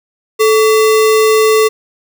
sine tone with sample-and-hold, 436 Hz, A4, 16 cents flat, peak -6 dBFS, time 0.39-1.69 s, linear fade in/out 20 ms, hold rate 1575 Hz, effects none

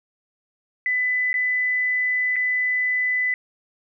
sine tone with dropouts, 2000 Hz, B6, 21 cents sharp, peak -19 dBFS, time 0.86-3.34 s, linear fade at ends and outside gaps 1 ms, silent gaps 1.33-1.341 / 2.359-2.364 s, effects none

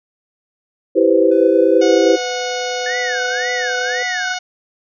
sine chord, C major seventh, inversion first, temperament equal, 329.6 / 392 / 493.9 / 523.3 Hz, E4 / G4 / B4 / C5, 0 / 0 / 0 / 0 cents, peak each -15 dBFS, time 0.95-2.17 s, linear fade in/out 20 ms
triangle tone, 500 Hz, B4, 21 cents sharp, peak -21 dBFS, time 1.31-4.03 s, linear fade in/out 5 ms
harmonic tone, 730 Hz, F#5, 24 cents flat, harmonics 1 / 2 / 3 / 4 / 5 / 6 / 7 / 8 / 9, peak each -25 / -28 / -30 / -31 / -32 / -33 / -33 / -34 / -35 dBFS, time 1.81-4.39 s, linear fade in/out 10 ms
sine tone with vibrato, 1715 Hz, A6, 45 cents flat, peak -20 dBFS, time 2.86-4.34 s, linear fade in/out 2 ms, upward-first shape sine, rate 1.9 Hz, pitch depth 250 cents each way
effects none

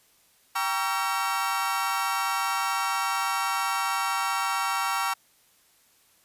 35% pulse chord, G diminished seventh, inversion none, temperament just, 784 / 940.8 / 1128.9 / 1354.7 Hz, G5 / Bb5 / Db6 / Fb6, 0 / +16 / +31 / +47 cents, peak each -30 / -29 / -29 / -28 dBFS, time 0.55-5.14 s, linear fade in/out 10 ms, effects white hiss -62 dBFS RMS until 6.24 s + resampled to 32000 Hz

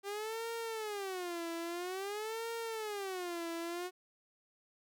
sawtooth tone with vibrato, 392.6 Hz, G4, 3 cents sharp, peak -34 dBFS, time 0.03-3.91 s, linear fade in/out 50 ms, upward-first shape sine, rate 0.5 Hz, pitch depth 280 cents each way, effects none

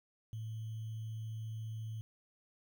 sine tone with sample-and-hold, 110.7 Hz, A2, 11 cents sharp, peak -39 dBFS, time 0.33-2.01 s, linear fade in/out 0 ms, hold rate 3150 Hz, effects none

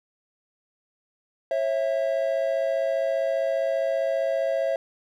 triangle tone pair together, 544.2 / 659.3 Hz, C#5 / E5, -32 / 0 cents, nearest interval minor third, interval 332 cents, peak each -23 dBFS, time 1.51-4.76 s, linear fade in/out 2 ms, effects none

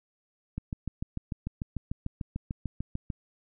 click train, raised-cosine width 5 ms, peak -20 dBFS, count 18, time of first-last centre 0.58-3.102 s, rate 6.74 Hz, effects none

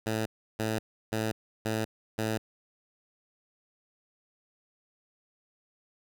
10% pulse tone bursts, 110 Hz, A2, in tune, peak -20 dBFS, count 5, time 0.06-2.38 s, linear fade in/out 10 ms, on 200 ms, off 330 ms, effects none

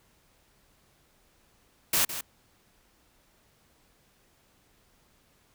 white noise with echo, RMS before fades -24 dBFS, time 1.93-2.05 s, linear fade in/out 5 ms, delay 160 ms, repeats 1, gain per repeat -11 dB, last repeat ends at 2.21 s, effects pink hiss -65 dBFS RMS until 5.54 s

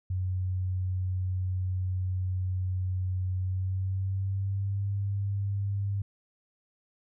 sine tone with pitch glide, 92.5 to 99.71 Hz, F#2 to G2, 0 to +30 cents, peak -27 dBFS, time 0.1-6.02 s, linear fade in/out 5 ms, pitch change +130 cents, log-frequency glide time 3.36-4.86 s, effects none

